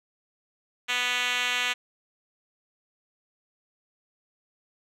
5% pulse tone with band-pass filter, 246.9 Hz, B3, in tune, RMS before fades -27 dBFS, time 0.88-1.74 s, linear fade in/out 20 ms, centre 3100 Hz, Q 1.2, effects none

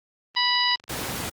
click train, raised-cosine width 0.2 ms, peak -27 dBFS, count 19, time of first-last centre 0.35-1.085 s, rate 24.5 Hz
harmonic tone, 983 Hz, B5, 8 cents flat, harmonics 1 / 2 / 3 / 4 / 5, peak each -26 / -26 / -26 / -26 / -26 dBFS, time 0.36-0.76 s, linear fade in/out 10 ms
pink noise, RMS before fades -30 dBFS, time 0.89-1.3 s, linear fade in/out 10 ms
effects high-pass 80 Hz 12 dB/octave + Opus 32 kbps

